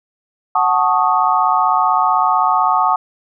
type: chord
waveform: sine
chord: D# half-diminished seventh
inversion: first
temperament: equal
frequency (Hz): 740 / 880 / 1108.7 / 1244.5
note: F#5 / A5 / C#6 / D#6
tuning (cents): 0 / 0 / 0 / 0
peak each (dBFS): -17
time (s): 0.55-2.96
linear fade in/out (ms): 5
effects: none